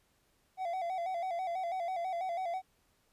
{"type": "tone with vibrato", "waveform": "triangle", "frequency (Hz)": 717, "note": "F5", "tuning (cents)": 45, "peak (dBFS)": -31, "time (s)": [0.57, 2.62], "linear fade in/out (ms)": 50, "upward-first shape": "square", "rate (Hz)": 6.1, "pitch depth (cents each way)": 83, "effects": ["pink hiss -72 dBFS RMS until 3.12 s", "resampled to 32000 Hz"]}